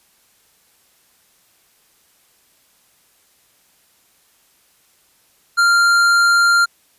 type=tone with hard clipping; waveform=triangle; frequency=1392 Hz; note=F6; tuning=6 cents flat; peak=-12 dBFS; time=5.57-6.66 s; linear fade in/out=20 ms; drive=15 dB; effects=white hiss -57 dBFS RMS until 6.98 s + resampled to 32000 Hz